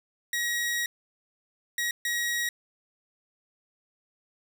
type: tone bursts at uneven times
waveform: sawtooth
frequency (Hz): 1901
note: A#6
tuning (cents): +33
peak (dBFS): -23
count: 3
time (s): 0.33-0.86 / 1.78-1.91 / 2.05-2.49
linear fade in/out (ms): 2
effects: none